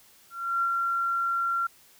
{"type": "tone with ADSR envelope", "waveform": "sine", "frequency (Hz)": 1372, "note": "F6", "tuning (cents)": -31, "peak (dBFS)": -22, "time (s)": [0.3, 1.67], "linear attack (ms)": 320, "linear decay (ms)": 67, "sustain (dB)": -2, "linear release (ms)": 7, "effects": ["white hiss -57 dBFS RMS until 1.99 s"]}